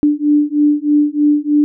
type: beating tone pair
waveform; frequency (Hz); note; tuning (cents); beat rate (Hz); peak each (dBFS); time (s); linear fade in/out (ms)
sine; 293.7 / 296.9; D4 / D4; 0 / +19; 3.2; -13; 0.03-1.64; 0
effects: none